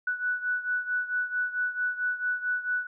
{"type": "beating tone pair", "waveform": "sine", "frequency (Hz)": [1480, 1484.5], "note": ["F#6", "F#6"], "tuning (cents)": [0, 5], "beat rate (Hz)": 4.5, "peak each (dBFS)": [-28, -32], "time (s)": [0.07, 2.87], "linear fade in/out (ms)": 5, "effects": []}